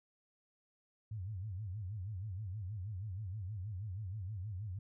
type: tone with vibrato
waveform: sine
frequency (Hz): 99.3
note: G2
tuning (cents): +23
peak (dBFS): -39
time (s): 1.11-4.79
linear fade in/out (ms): 5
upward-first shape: sine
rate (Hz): 6.3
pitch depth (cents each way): 200
effects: none